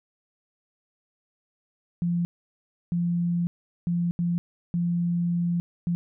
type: tone bursts at uneven times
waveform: sine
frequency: 172.8 Hz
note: F3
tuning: 18 cents flat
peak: -22 dBFS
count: 6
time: 2.02-2.25 / 2.92-3.47 / 3.87-4.11 / 4.19-4.38 / 4.74-5.6 / 5.87-5.95 s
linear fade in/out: 0 ms
effects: none